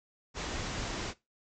pink low-pass noise, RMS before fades -37 dBFS, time 0.34-1.14 s, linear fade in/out 50 ms, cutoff 7500 Hz, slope 96 dB/octave, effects noise-tail reverb RT60 0.2 s tail -17 dB re dry

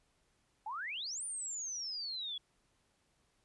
sine exponential two-way sweep, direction up then down, 810 to 9400 to 3328 Hz, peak -38 dBFS, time 0.66-2.38 s, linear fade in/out 5 ms, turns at 1.24 s, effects pink hiss -75 dBFS RMS until 3.44 s + resampled to 24000 Hz

